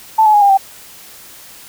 sine tone with pitch steps, 880 / 853.5 / 827.7 / 802.8 / 778.6 Hz, A5 / G#5 / G#5 / G5 / G5, 0 / +47 / -6 / +41 / -12 cents, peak -6 dBFS, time 0.18-0.575 s, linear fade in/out 10 ms, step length 79 ms, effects white hiss -38 dBFS RMS until 1.68 s

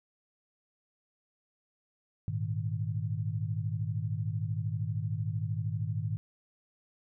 sine chord, Ab suspended second, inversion none, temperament just, 103.83 / 116.8 / 155.74 Hz, Ab2 / Bb2 / Eb3, 0 / +4 / +2 cents, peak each -33 / -35 / -36 dBFS, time 2.28-6.17 s, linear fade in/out 0 ms, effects none

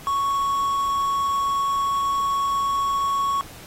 triangle tone with quantisation, 1110 Hz, C#6, 2 cents sharp, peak -18 dBFS, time 0.07-3.41 s, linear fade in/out 0 ms, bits 7, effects pink hiss -43 dBFS RMS until 3.66 s + AAC 48 kbps

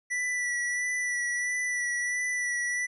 square tone with vibrato, 1963 Hz, B6, 11 cents flat, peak -28 dBFS, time 0.1-2.87 s, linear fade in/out 20 ms, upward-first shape sine, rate 1.5 Hz, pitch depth 22 cents each way, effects resampled to 24000 Hz

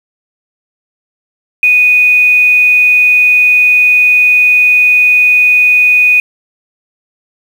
sine tone with quantisation, 2480 Hz, D#7, 6 cents flat, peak -4 dBFS, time 1.63-6.2 s, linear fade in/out 2 ms, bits 5, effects none

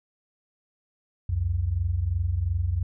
sine tone pair together, 66.87 / 89.7 Hz, C2 / F2, +38 / +47 cents, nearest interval perfect fourth, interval 509 cents, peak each -28 / -24 dBFS, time 1.29-2.83 s, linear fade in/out 5 ms, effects none

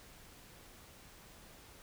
silence, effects pink hiss -57 dBFS RMS until 1.82 s

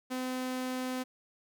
sawtooth tone, 255.6 Hz, C4, 40 cents flat, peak -29 dBFS, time 0.1-1.04 s, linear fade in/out 20 ms, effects none

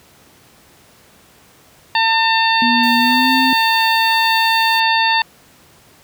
harmonic tone, 901 Hz, A5, 41 cents sharp, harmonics 1 / 2 / 3 / 4 / 5, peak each -15 / -18 / -20 / -21 / -22 dBFS, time 1.95-5.22 s, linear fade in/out 2 ms
sine tone with pitch glide, 239.9 to 261.6 Hz, A#3 to C4, +50 to 0 cents, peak -16 dBFS, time 2.62-3.53 s, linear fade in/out 0 ms, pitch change +150 cents, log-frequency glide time 2.97-3.32 s
blue noise, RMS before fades -33 dBFS, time 2.83-4.8 s, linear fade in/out 5 ms
effects pink hiss -48 dBFS RMS until 6.03 s + high-pass 80 Hz 12 dB/octave

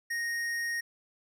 sine tone with hard clipping, 1864 Hz, A#6, 1 cent flat, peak -32 dBFS, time 0.1-0.81 s, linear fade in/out 10 ms, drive 12 dB, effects none

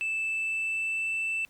sine tone with pitch glide, 2637 to 2654 Hz, E7 to E7, 0 to +11 cents, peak -25 dBFS, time 0.01-1.45 s, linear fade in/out 0 ms, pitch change +11 cents, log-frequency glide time 0.26-1.15 s, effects tanh soft clip ceiling -26 dBFS + pink hiss -62 dBFS RMS until 1.49 s

